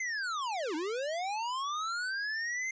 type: linear two-way sweep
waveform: square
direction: down then up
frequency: 2100 to 294.6 to 2100 Hz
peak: -33 dBFS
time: 0-2.71 s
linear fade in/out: 5 ms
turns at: 0.75 s
effects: resampled to 16000 Hz